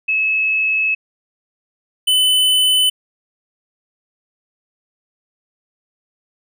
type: tone pair in turn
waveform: sine / square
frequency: 2588 / 3016 Hz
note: E7 / F#7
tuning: -32 / +32 cents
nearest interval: minor third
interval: 264 cents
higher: second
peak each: -14 / -12 dBFS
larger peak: second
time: 0.08-0.95 / 2.07-2.9 s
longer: first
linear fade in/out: 10 ms
effects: none